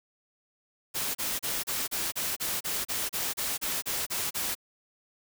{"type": "noise bursts", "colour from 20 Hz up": "white", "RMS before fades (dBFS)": -31, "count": 15, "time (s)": [0.94, 4.552], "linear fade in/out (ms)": 20, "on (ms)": 210, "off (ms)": 33, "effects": []}